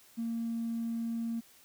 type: tone with tanh clipping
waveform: triangle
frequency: 230 Hz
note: A#3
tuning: 23 cents flat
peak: -31 dBFS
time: 0.17-1.41 s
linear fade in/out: 20 ms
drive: 1 dB
effects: white hiss -60 dBFS RMS until 1.64 s

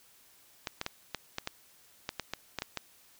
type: clicks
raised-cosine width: 0.2 ms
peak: -16 dBFS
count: 12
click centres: 0.672 / 0.814 / 0.864 / 1.147 / 1.384 / 1.474 / 2.091 / 2.197 / 2.336 / 2.587 / 2.621 / 2.773 s
effects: white hiss -61 dBFS RMS until 3.19 s

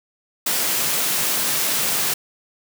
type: high-pass noise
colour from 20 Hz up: white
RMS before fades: -21 dBFS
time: 0.46-2.14 s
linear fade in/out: 5 ms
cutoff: 120 Hz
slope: 96 dB/octave
effects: none

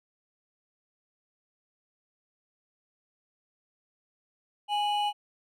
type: tone pair together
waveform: triangle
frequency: 828 / 2951 Hz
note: G#5 / F#7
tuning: -5 / -5 cents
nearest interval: octave + minor seventh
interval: 2200 cents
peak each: -24 / -32 dBFS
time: 4.68-5.13 s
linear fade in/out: 50 ms
effects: none

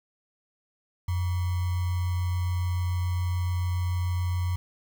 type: tone with sample-and-hold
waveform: sine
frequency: 89.3 Hz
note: F2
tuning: 39 cents sharp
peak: -24 dBFS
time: 1.08-4.56 s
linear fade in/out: 5 ms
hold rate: 1050 Hz
effects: none

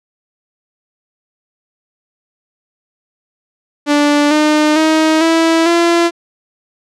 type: tone with pitch steps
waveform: sawtooth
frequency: 292.2 / 303.6 / 315.4 / 327.6 / 340.3 Hz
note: D4 / D#4 / D#4 / E4 / F4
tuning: -9 / -42 / +24 / -11 / -45 cents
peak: -5 dBFS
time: 3.86-6.11 s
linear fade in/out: 50 ms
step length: 450 ms
effects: low-pass 7000 Hz 12 dB/octave

